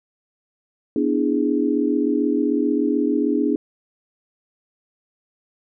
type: chord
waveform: sine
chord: E dominant seventh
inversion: second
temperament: equal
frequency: 246.9 / 293.7 / 329.6 / 415.3 Hz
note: B3 / D4 / E4 / G#4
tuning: 0 / 0 / 0 / 0 cents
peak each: -23 / -20 / -25 / -24 dBFS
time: 0.96-3.56 s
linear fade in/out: 2 ms
effects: none